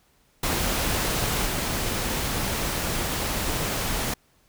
pink noise with level steps, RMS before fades -25 / -27 dBFS, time 0.43-4.14 s, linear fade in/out 5 ms, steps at 1.45 s, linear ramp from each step 10 ms, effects pink hiss -63 dBFS RMS until 4.48 s

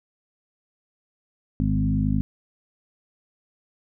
harmonic tone with a mistuned harmonic, 51.3 Hz, G#1, 21 cents flat, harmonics 1 / 2 / 3 / 4 / 5, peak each -26 / -26 / -26 / -26 / -26 dBFS, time 1.6-2.21 s, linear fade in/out 0 ms, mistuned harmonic 4, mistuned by +16 cents, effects none

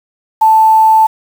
sine tone with quantisation, 880 Hz, A5, in tune, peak -4 dBFS, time 0.41-1.07 s, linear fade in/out 10 ms, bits 5, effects none

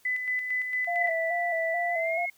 sine tone with tremolo, 2004 Hz, B6, 25 cents sharp, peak -25 dBFS, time 0.05-1.12 s, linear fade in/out 5 ms, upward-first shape square, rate 4.4 Hz, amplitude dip 45%
sine tone with vibrato, 676 Hz, E5, 43 cents sharp, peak -27 dBFS, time 0.87-2.26 s, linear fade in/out 10 ms, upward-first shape square, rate 2.3 Hz, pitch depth 48 cents each way
sine tone with pitch glide, 1975.5 to 2167 Hz, B6 to C#7, 0 to -40 cents, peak -29 dBFS, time 1.01-2.3 s, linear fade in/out 5 ms, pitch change +160 cents, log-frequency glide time 1.88-2.17 s
effects white hiss -62 dBFS RMS until 2.37 s

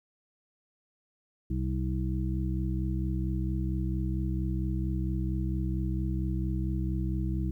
harmonic tone, 64.4 Hz, C2, 27 cents flat, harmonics 1 / 2 / 3 / 5, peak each -30 / -33 / -35 / -37 dBFS, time 1.5-7.51 s, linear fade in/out 5 ms, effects 11-bit

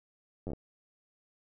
slowing click train, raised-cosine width 2 ms, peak -25 dBFS, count 6, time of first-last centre 0.47-0.534 s, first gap 10 ms, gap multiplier 1.12, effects none

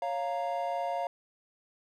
triangle chord, Bb minor, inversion first, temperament equal, 554.4 / 698.5 / 932.3 Hz, Db5 / F5 / Bb5, 0 / 0 / 0 cents, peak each -34 / -30 / -35 dBFS, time 0.02-1.07 s, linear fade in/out 2 ms, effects none

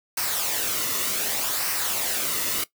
white noise with flanger, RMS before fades -26 dBFS, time 0.17-2.64 s, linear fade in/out 5 ms, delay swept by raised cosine 0.28 to 1.28 ms, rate 0.66 Hz, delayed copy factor -0.5, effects noise-tail reverb RT60 0.1 s tail -17 dB re dry

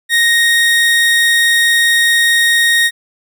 30% pulse tone, 1864.7 Hz, A#6, in tune, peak -6 dBFS, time 0.09-2.91 s, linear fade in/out 50 ms, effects none

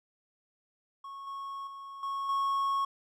triangle tone with level steps, 1100 Hz, C#6, 14 cents flat, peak -39 / -35 / -40 / -30 / -25 dBFS, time 1.04-2.85 s, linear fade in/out 5 ms, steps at 1.27 / 1.67 / 2.03 / 2.29 s, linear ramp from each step 2 ms, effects none

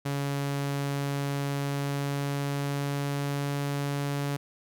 sawtooth tone with pitch glide, 140.8 to 142.03 Hz, C#3 to C#3, +27 to +42 cents, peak -24 dBFS, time 0.05-4.37 s, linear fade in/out 10 ms, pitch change +15 cents, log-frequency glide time 1.41-3.59 s, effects none

